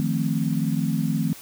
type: chord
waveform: sine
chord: F dominant seventh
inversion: third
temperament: equal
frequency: 155.56 / 174.61 / 220 / 261.6 Hz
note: Eb3 / F3 / A3 / C4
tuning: 0 / 0 / 0 / 0 cents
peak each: -25 / -27 / -26 / -28 dBFS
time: 0-1.33 s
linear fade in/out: 0 ms
effects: white hiss -43 dBFS RMS until 1.41 s